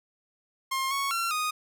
sawtooth tone with pitch steps, 1065 / 1107 / 1363 / 1240 Hz, C6 / C#6 / F6 / D#6, +30 / -3 / -43 / -6 cents, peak -23 dBFS, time 0.71-1.51 s, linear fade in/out 10 ms, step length 200 ms, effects none

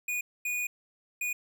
square tone bursts at uneven times, 2459 Hz, D#7, 21 cents flat, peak -30 dBFS, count 3, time 0.08-0.21 / 0.45-0.67 / 1.21-1.33 s, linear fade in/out 5 ms, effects none

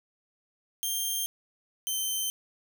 10% pulse tone pair in turn, 3182 / 3097 Hz, G7 / G7, +25 / -22 cents, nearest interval unison, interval 47 cents, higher first, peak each -20 dBFS, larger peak neither, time 0.83-1.26 / 1.87-2.3 s, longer neither, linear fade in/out 0 ms, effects none

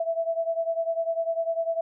sine beating tone pair, 659 / 669 Hz, E5 / E5, -1 / +25 cents, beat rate 10 Hz, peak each -26 / -29 dBFS, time 0-1.81 s, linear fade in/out 5 ms, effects none

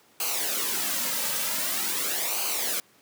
white noise with flanger, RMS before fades -28 dBFS, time 0.2-2.8 s, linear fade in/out 2 ms, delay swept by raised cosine 0.55 to 2.85 ms, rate 0.45 Hz, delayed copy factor -0.65, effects pink hiss -59 dBFS RMS until 3.01 s + high-pass 200 Hz 12 dB/octave

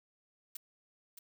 blue noise with echo, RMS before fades -42 dBFS, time 0.55-0.57 s, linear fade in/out 5 ms, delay 620 ms, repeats 1, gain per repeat -8 dB, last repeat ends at 1.19 s, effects none

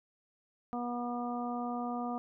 harmonic tone, 241.9 Hz, B3, 36 cents flat, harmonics 1 / 2 / 3 / 4 / 5, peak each -36 / -44 / -38 / -46 / -43 dBFS, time 0.73-2.18 s, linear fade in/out 0 ms, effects none

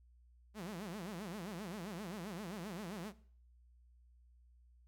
sawtooth tone with vibrato, 190 Hz, F#3, 46 cents sharp, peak -39 dBFS, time 0.54-3.13 s, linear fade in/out 50 ms, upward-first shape sine, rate 7.6 Hz, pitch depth 250 cents each way, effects noise-tail reverb RT60 0.5 s tail -17 dB re dry + added 60 Hz sine -62 dBFS peak until 4.87 s

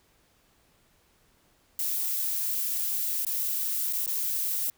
violet noise with dropouts, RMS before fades -29 dBFS, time 1.79-4.7 s, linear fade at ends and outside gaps 2 ms, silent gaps 3.25-3.266 / 3.927-3.932 / 4.062-4.076 s, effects pink hiss -65 dBFS RMS until 4.77 s

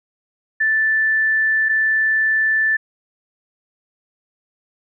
sine tone pair in turn, 1760 / 1760 Hz, A6 / A6, 0 / 0 cents, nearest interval unison, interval 0 cents, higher neither, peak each -14 dBFS, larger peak neither, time 0.6-1.69 / 1.69-2.77 s, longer first, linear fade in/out 10 ms, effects none

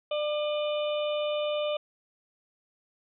harmonic tone with a mistuned harmonic, 597 Hz, D5, 28 cents sharp, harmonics 1 / 2 / 4 / 5 / 6, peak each -27 / -39 / -42 / -39 / -41 dBFS, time 0.11-1.77 s, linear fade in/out 5 ms, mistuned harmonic 4, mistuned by +35 cents, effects none

